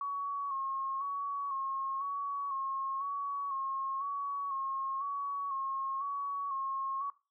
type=tone with vibrato; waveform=sine; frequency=1102 Hz; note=C#6; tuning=11 cents flat; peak=-33 dBFS; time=0.01-7.1 s; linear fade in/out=2 ms; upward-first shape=square; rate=1 Hz; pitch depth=35 cents each way; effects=noise-tail reverb RT60 0.3 s tail -17 dB re dry